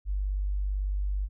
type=tone; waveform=sine; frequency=49 Hz; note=G1; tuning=in tune; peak=-26 dBFS; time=0.05-1.29 s; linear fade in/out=50 ms; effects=none